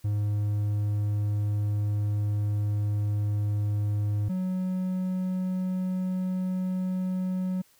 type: tone pair in turn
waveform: triangle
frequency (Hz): 103.83 / 185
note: G#2 / F#3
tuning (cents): 0 / 0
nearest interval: minor seventh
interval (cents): 1000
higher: second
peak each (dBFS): -22 / -24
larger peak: first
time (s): 0.04-4.29 / 4.29-7.62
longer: first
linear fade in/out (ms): 10
effects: white hiss -62 dBFS RMS until 7.79 s